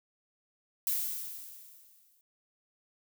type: noise with exponential decay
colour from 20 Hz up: violet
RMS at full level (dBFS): -29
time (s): 0.87-2.21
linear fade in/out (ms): 1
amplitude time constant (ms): 290
effects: none